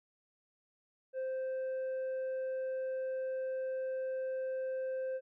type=tone with tanh clipping; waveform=triangle; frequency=522 Hz; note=C5; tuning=4 cents flat; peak=-35 dBFS; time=1.13-5.21 s; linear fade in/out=50 ms; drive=8 dB; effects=none